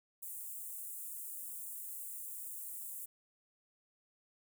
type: high-pass noise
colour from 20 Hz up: white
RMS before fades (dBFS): -45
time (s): 0.22-3.06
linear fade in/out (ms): 10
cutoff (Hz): 7800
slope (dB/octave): 48
effects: none